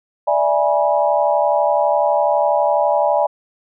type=chord; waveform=sine; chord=E dominant seventh; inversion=third; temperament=equal with one note detuned; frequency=587.3 / 659.3 / 830.6 / 973 Hz; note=D5 / E5 / G#5 / B5; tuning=0 / 0 / 0 / -26 cents; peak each=-17 / -19 / -18 / -22 dBFS; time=0.27-3.27 s; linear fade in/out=10 ms; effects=none